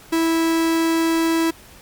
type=tone; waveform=45% pulse; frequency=328 Hz; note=E4; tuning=9 cents flat; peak=-16 dBFS; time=0.12-1.51 s; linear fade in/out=10 ms; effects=pink hiss -45 dBFS RMS until 1.81 s + MP3 96 kbps